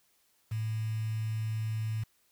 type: tone with quantisation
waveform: sine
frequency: 110 Hz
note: A2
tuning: in tune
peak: -30 dBFS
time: 0.51-2.04 s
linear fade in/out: 10 ms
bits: 8
effects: white hiss -70 dBFS RMS until 2.31 s